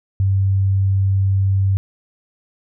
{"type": "tone", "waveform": "sine", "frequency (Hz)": 97, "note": "G2", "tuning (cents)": -18, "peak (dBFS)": -13, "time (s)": [0.2, 1.77], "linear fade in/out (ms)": 0, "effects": []}